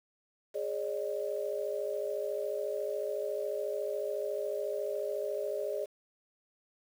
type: chord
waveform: sine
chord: Ab suspended fourth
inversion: none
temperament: equal with one note detuned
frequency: 415.3 / 554.4 / 608.4 Hz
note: Ab4 / Db5 / Eb5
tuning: 0 / 0 / -39 cents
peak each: -36 / -37 / -36 dBFS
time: 0.54-5.86 s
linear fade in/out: 20 ms
effects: 9-bit